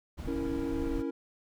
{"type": "noise", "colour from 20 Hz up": "brown", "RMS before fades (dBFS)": -38, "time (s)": [0.17, 1.03], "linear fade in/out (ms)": 20}
{"type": "chord", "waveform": "triangle", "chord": "A# diminished", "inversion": "first", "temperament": "equal", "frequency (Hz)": [277.2, 329.6, 466.2], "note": ["C#4", "E4", "A#4"], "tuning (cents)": [0, 0, 0], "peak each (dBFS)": [-32, -33, -36], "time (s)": [0.27, 1.11], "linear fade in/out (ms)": 10}
{"effects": []}